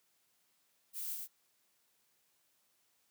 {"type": "noise with echo", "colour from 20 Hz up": "violet", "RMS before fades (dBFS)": -41, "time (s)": [0.93, 1.17], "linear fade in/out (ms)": 50, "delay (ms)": 110, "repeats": 1, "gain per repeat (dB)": -2, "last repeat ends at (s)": 1.28, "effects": ["white hiss -75 dBFS RMS until 3.1 s", "high-pass 100 Hz 12 dB/octave"]}